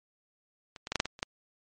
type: clicks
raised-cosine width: 0.2 ms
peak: -26 / -21 / -13 / -9 / -6 / -17 / -29 / -12 dBFS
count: 8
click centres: 0.762 / 0.871 / 0.92 / 0.957 / 1.001 / 1.056 / 1.191 / 1.229 s
effects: MP3 48 kbps